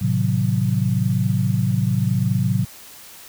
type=chord; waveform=sine; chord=A diminished seventh; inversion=none; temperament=equal; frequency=110 / 130.81 / 155.56 / 185 Hz; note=A2 / C3 / Eb3 / Gb3; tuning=0 / 0 / 0 / 0 cents; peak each=-21 / -21 / -27 / -22 dBFS; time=0.01-2.65 s; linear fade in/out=10 ms; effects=white hiss -42 dBFS RMS until 3.28 s